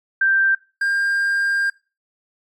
sine / triangle tone pair in turn, 1572 / 1601.3 Hz, G6 / G6, +4 / +36 cents, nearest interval unison, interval 32 cents, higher second, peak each -13 / -15 dBFS, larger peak first, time 0.21-0.55 / 0.81-1.7 s, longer second, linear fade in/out 5 ms, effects noise-tail reverb RT60 0.3 s tail -21 dB re dry + MP3 96 kbps

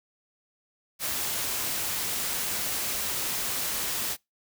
white noise, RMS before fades -30 dBFS, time 0.99-4.17 s, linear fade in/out 50 ms, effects noise-tail reverb RT60 0.2 s tail -25 dB re dry

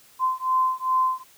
sine beating tone pair, 1032 / 1034.5 Hz, C6 / C6, -24 / -20 cents, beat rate 2.5 Hz, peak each -23 / -23 dBFS, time 0.19-1.24 s, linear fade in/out 50 ms, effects white hiss -54 dBFS RMS until 1.37 s

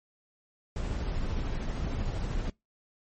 brown noise with tremolo, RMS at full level -30 dBFS, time 0.76-2.5 s, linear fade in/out 2 ms, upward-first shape triangle, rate 13 Hz, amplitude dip 30%, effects noise-tail reverb RT60 0.2 s tail -25 dB re dry + MP3 32 kbps

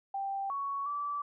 sine tone with pitch steps, 786 / 1115 / 1158 Hz, G5 / C#6 / D6, +4 / +10 / -25 cents, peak -32 dBFS, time 0.14-1.22 s, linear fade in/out 5 ms, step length 360 ms, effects none

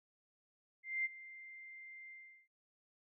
sine tone with ADSR envelope, 2093 Hz, C7, in tune, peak -32 dBFS, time 0.83-2.48 s, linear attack 220 ms, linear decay 25 ms, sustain -18 dB, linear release 370 ms, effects none

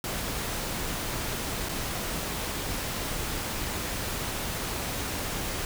pink noise with dropouts, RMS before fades -32 dBFS, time 0.04-5.65 s, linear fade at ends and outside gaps 1 ms, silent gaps 1.687-1.692 s, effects none

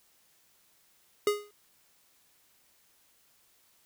square tone with exponential decay, 414 Hz, G#4, 5 cents flat, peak -21 dBFS, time 1.27-1.51 s, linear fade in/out 2 ms, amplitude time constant 52 ms, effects white hiss -66 dBFS RMS until 3.85 s

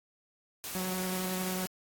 white noise, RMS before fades -39 dBFS, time 0.64-1.67 s, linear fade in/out 0 ms
sawtooth tone with vibrato, 185 Hz, F#3, in tune, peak -29 dBFS, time 0.75-1.66 s, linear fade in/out 0 ms, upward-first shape sine, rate 11 Hz, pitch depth 11 cents each way
effects AAC 64 kbps

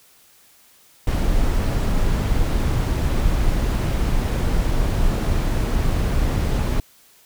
brown noise, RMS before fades -19 dBFS, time 1.07-6.8 s, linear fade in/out 2 ms, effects white hiss -53 dBFS RMS until 7.25 s

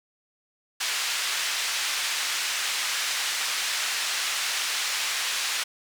pink band-pass noise, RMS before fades -28 dBFS, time 0.8-5.64 s, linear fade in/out 10 ms, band 1800 to 7700 Hz, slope 12 dB/octave, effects none

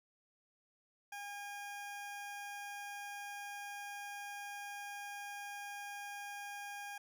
20% pulse tone, 812 Hz, G#5, 39 cents flat, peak -39 dBFS, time 1.12-6.98 s, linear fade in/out 5 ms, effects none

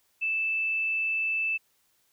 sine tone, 2637 Hz, E7, in tune, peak -25 dBFS, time 0.21-1.58 s, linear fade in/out 20 ms, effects white hiss -69 dBFS RMS until 2.12 s

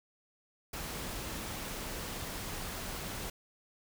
pink noise, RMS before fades -40 dBFS, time 0.73-3.3 s, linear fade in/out 5 ms, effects none

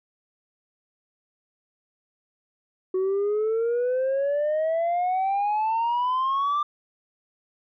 sine exponential sweep, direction up, 370 to 1193 Hz, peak -19 dBFS, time 2.94-6.63 s, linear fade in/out 5 ms, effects tanh soft clip ceiling -20 dBFS

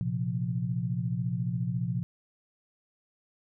sine chord, Bb suspended second, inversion none, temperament equal, 116.54 / 130.81 / 174.61 Hz, Bb2 / C3 / F3, 0 / 0 / 0 cents, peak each -32 dBFS, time 0.01-2.03 s, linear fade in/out 0 ms, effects none

